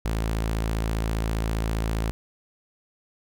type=tone; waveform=sawtooth; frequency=55 Hz; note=A1; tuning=in tune; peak=-20 dBFS; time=0.05-2.11 s; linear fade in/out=0 ms; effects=none